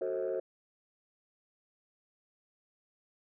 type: chord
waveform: sine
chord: F# diminished seventh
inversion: none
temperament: just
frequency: 370 / 444 / 532.8 / 639.4 Hz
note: F#4 / A4 / C5 / Eb5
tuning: 0 / +16 / +31 / +47 cents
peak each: -35 / -36 / -34 / -39 dBFS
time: 0.01-0.4 s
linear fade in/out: 5 ms
effects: tanh soft clip ceiling -26 dBFS